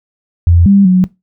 sine tone with pitch steps, 85.7 / 198.5 / 183.9 Hz, F2 / G3 / F#3, -32 / +22 / -10 cents, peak -4 dBFS, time 0.47-1.04 s, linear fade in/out 0 ms, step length 190 ms, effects noise-tail reverb RT60 0.2 s tail -20 dB re dry

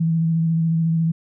sine tone with vibrato, 163.7 Hz, E3, 12 cents flat, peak -16 dBFS, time 0-1.12 s, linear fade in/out 10 ms, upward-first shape square, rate 14 Hz, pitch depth 17 cents each way, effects none

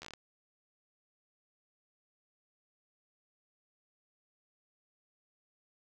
slowing click train, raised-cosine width 0.2 ms, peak -28 dBFS, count 7, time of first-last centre 0.02-0.136 s, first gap 12 ms, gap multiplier 1.19, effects none

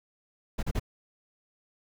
brown noise bursts, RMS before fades -28 dBFS, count 3, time 0.58-0.797 s, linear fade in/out 10 ms, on 49 ms, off 35 ms, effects none

